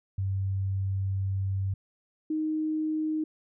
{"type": "tone pair in turn", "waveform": "sine", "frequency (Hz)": [96.7, 311.3], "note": ["G2", "D#4"], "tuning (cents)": [-23, 1], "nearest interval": "octave + minor sixth", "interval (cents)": 2024, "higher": "second", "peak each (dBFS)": [-26, -26], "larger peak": "neither", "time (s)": [[0.18, 1.74], [2.3, 3.24]], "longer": "first", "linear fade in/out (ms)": 5, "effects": []}